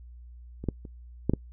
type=clicks; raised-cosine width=3 ms; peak=-24 / -13 / -29 / -10 / -11 dBFS; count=5; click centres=0.64 / 0.687 / 0.852 / 1.296 / 1.336 s; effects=noise-tail reverb RT60 0.1 s tail -25 dB re dry + added 60 Hz sine -44 dBFS peak until 1.52 s